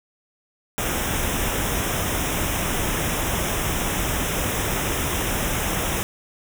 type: band-stop noise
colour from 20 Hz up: pink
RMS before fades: -24 dBFS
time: 0.78-6.03 s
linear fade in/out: 0 ms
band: 3700 to 5300 Hz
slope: 96 dB/octave
effects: none